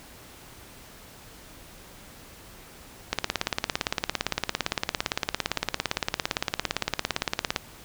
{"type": "click train", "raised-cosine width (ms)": 0.2, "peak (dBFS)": -6, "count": 79, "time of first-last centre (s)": [3.13, 7.562], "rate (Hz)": 17.6, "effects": ["pink hiss -48 dBFS RMS until 7.84 s"]}